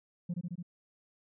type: tone with echo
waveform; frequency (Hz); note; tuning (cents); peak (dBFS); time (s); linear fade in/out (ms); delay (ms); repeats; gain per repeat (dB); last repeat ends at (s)
sine; 174.61; F3; 0; -29; 0.29-0.34; 10; 72; 4; -2; 0.628
effects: tanh soft clip ceiling -30 dBFS